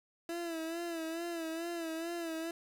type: tone with vibrato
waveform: 30% pulse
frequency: 332.4 Hz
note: E4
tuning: 15 cents sharp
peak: -34 dBFS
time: 0.29-2.51 s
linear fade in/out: 2 ms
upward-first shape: sine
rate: 2.3 Hz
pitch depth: 61 cents each way
effects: 10-bit